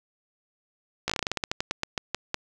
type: slowing click train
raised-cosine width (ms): 0.2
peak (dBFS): -9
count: 18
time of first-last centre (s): 1.08-2.344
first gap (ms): 16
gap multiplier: 1.17
effects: none